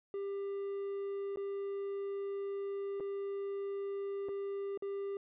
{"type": "tone with dropouts", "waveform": "triangle", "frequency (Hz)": 397.3, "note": "G4", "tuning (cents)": 23, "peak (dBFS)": -34, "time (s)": [0.14, 5.17], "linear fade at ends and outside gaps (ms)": 1, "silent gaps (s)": [[1.36, 1.372], [3, 3.005], [4.286, 4.29], [4.775, 4.823]], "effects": ["resampled to 8000 Hz"]}